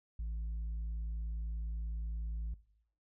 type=tone; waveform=sine; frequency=55.2 Hz; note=A1; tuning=6 cents sharp; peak=-33 dBFS; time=0.19-2.54 s; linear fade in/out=5 ms; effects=noise-tail reverb RT60 0.7 s tail -20 dB re dry + tanh soft clip ceiling -35 dBFS